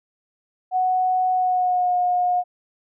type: tone with pitch glide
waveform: sine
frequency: 740 to 718.9 Hz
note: F#5 to F5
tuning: 0 to +50 cents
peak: -17 dBFS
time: 0.71-2.44 s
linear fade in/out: 50 ms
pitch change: -50 cents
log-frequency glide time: 1.32-1.95 s
effects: none